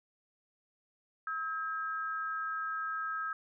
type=tone pair together; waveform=sine; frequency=1288.9 / 1608 Hz; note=E6 / G6; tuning=-39 / +44 cents; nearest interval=major third; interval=383 cents; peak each=-35 / -38 dBFS; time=1.27-3.33 s; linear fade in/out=2 ms; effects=none